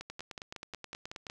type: two click trains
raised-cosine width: 0.2 ms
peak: -24 / -24 dBFS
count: 12 / 8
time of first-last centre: 0.1-1.268 / 0.01-1.299 s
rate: 9.42 / 5.43 Hz
effects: none